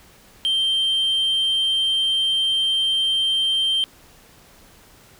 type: tone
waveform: sine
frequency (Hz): 3145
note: G7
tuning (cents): +5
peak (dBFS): -15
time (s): 0.45-3.84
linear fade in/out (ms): 0
effects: tanh soft clip ceiling -16 dBFS + pink hiss -50 dBFS RMS until 5.19 s